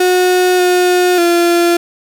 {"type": "tone with pitch steps", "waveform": "35% pulse", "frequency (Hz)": [364.1, 360.2, 344.3], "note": ["F#4", "F#4", "F4"], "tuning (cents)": [-28, -46, -25], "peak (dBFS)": -7, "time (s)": [0, 1.77], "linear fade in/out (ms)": 5, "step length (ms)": 590, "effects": ["7-bit"]}